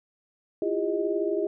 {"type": "tone cluster", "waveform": "sine", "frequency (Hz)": [332.2, 350.5, 403.8, 625], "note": ["E4", "F4", "G#4", "D#5"], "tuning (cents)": [13, 6, -49, 8], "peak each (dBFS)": [-31, -30, -27, -32], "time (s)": [0.62, 1.47], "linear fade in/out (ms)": 2, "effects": []}